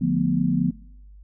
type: chord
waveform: sine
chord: B half-diminished seventh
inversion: first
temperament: just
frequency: 148.16 / 177.8 / 222.2 / 246.9 Hz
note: D3 / F3 / A3 / B3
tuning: +16 / +31 / +17 / 0 cents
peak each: -26 / -22 / -28 / -23 dBFS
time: 0.01-0.71 s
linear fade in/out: 10 ms
effects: noise-tail reverb RT60 0.8 s tail -24 dB re dry + added 50 Hz sine -43 dBFS peak until 1.23 s